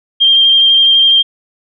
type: tone with vibrato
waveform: sine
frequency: 3186 Hz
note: G7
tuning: 27 cents sharp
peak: -5 dBFS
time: 0.2-1.23 s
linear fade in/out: 20 ms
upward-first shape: square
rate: 12 Hz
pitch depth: 12 cents each way
effects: none